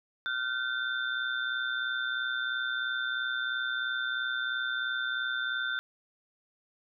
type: tone cluster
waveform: sine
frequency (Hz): 1406 / 1529 / 3569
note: F6 / G6 / A7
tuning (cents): +11 / -44 / +24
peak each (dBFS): -34 / -32 / -37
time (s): 0.26-5.79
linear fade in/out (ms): 0
effects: none